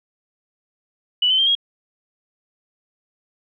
sine tone with pitch steps, 2960 / 3063 / 3169 / 3279 Hz, F#7 / G7 / G7 / G#7, 0 / -41 / +18 / -23 cents, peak -14 dBFS, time 1.22-1.552 s, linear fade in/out 5 ms, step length 83 ms, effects none

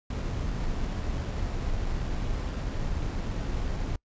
brown noise with sample-and-hold, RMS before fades -30 dBFS, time 0.1-3.96 s, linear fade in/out 5 ms, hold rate 6300 Hz, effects noise-tail reverb RT60 0.1 s tail -25 dB re dry + resampled to 16000 Hz

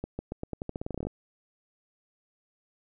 accelerating click train, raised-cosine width 2 ms, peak -20 dBFS, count 17, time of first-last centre 0.04-1.07 s, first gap 150 ms, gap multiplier 0.87, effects none

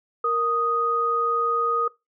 sine tone pair together, 466.2 / 1244.5 Hz, A#4 / D#6, 0 / 0 cents, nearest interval octave + perfect fourth, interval 1700 cents, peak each -26 / -21 dBFS, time 0.24-1.88 s, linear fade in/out 5 ms, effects noise-tail reverb RT60 0.2 s tail -20 dB re dry

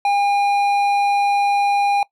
triangle tone with hard clipping, 808 Hz, G#5, 48 cents flat, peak -16 dBFS, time 0.05-2.03 s, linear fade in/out 2 ms, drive 12 dB, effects noise-tail reverb RT60 0.1 s tail -21 dB re dry

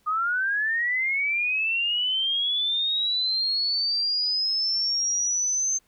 sine linear sweep, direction up, 1221 to 6300 Hz, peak -22 dBFS, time 0.06-5.79 s, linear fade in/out 20 ms, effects pink hiss -65 dBFS RMS until 5.87 s

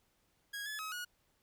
sawtooth tone with pitch steps, 1647 / 1714 / 1276 / 1452 Hz, G#6 / A6 / D#6 / F#6, -15 / -46 / +43 / -33 cents, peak -36 dBFS, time 0.53-1.05 s, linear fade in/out 10 ms, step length 130 ms, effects pink hiss -75 dBFS RMS until 1.42 s

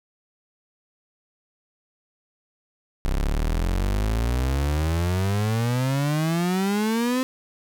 35% pulse exponential sweep, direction up, 31.98 to 261.6 Hz, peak -19 dBFS, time 3.05-7.23 s, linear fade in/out 0 ms, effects none

